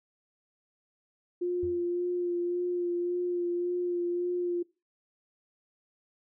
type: tone with vibrato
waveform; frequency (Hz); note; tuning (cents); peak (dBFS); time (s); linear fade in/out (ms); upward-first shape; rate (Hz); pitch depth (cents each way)
sine; 352.1; F4; +14; -27; 1.41-4.63; 10; sine; 1.8; 18
type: tone with exponential decay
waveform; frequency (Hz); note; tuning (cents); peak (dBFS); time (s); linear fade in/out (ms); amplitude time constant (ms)
triangle; 87.31; F2; 0; -33; 1.63-1.9; 0; 58
effects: noise-tail reverb RT60 0.3 s tail -23 dB re dry

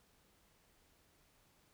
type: silence
effects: pink hiss -71 dBFS RMS until 1.73 s

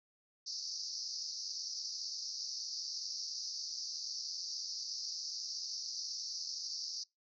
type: band-pass noise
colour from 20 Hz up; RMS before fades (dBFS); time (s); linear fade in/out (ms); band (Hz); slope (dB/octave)
pink; -42; 0.46-7.04; 10; 4500 to 5900; 96
effects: noise-tail reverb RT60 0.2 s tail -25 dB re dry

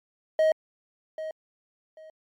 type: tone with echo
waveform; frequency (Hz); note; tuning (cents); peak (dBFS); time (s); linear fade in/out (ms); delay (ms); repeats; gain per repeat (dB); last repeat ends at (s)
triangle; 630; D#5; +21; -16; 0.39-0.52; 2; 790; 2; -13; 2.1
effects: MP3 96 kbps

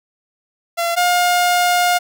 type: tone pair in turn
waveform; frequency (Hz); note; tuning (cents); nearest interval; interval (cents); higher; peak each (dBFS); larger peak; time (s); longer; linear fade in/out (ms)
sawtooth; 682 / 711.1; F5 / F5; -41 / +31; minor second; 72; second; -13 / -9; second; 0.77-0.96 / 0.96-1.99; second; 20
effects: none

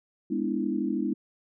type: chord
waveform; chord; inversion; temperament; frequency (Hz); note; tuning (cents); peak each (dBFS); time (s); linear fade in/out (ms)
sine; E dominant seventh; first; just; 206 / 247.2 / 296.7 / 329.6; G#3 / B3 / D4 / E4; -14 / +2 / +18 / 0; -31; 0.3-1.14; 10
effects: none

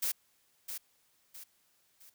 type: noise with echo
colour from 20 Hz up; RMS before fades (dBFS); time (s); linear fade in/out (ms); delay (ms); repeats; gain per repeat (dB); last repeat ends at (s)
blue; -32; 0.02-0.12; 10; 660; 3; -8; 2.1
effects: white hiss -71 dBFS RMS until 2.14 s

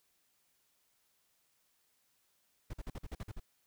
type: noise bursts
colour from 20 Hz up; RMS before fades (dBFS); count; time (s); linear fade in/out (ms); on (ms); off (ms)
brown; -41; 9; 2.7-3.399; 5; 35; 48
effects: white hiss -75 dBFS RMS until 3.66 s

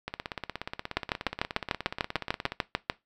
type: two click trains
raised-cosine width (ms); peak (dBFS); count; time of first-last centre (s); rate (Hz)
0.3; -17 / -9; 42 / 14; 0.08-2.52 / 0.97-2.899; 16.8 / 6.74
effects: noise-tail reverb RT60 0.2 s tail -19 dB re dry

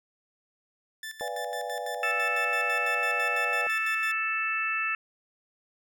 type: tone with tremolo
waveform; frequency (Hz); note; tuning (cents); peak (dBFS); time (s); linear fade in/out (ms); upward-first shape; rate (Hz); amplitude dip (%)
sawtooth; 1760; A6; 0; -32; 1.03-4.12; 2; square; 6; 75
type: chord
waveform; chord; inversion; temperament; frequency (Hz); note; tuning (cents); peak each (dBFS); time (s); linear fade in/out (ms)
sine; B diminished seventh; none; equal with one note detuned; 493.9 / 587.3 / 698.5 / 818.7; B4 / D5 / F5 / Ab5; 0 / 0 / 0 / -25; -37; 1.21-3.67; 0
type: harmonic tone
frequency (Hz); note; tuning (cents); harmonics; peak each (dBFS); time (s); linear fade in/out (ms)
440; A4; 0; 3 / 4 / 5 / 6; -32 / -32 / -39 / -29; 2.03-4.95; 2
effects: none

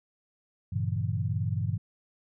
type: chord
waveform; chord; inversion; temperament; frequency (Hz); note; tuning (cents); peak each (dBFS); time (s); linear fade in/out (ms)
sine; G diminished seventh; none; equal with one note detuned; 98 / 116.54 / 141.1 / 164.81; G2 / Bb2 / Db3 / Fb3; 0 / 0 / +31 / 0; -30 / -31 / -35 / -35; 0.72-1.78; 10
effects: none

